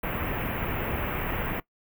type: band-stop noise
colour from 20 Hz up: pink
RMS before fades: -30 dBFS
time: 0.03-1.6 s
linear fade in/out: 5 ms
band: 2800 to 14000 Hz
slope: 48 dB/octave
effects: noise-tail reverb RT60 0.1 s tail -20 dB re dry